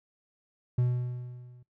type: tone with level ramp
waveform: triangle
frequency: 123.47 Hz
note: B2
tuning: in tune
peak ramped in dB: -19 to -49 dBFS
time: 0.78-1.63 s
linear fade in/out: 5 ms
effects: noise-tail reverb RT60 0.2 s tail -25 dB re dry